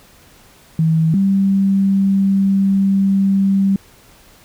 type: tone pair in turn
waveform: sine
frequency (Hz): 161 / 195.24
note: E3 / G3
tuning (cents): -41 / -7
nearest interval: minor third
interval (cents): 334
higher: second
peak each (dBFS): -11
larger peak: neither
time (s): 0.79-1.14 / 1.14-3.76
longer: second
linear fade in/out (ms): 2
effects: pink hiss -47 dBFS RMS until 4.44 s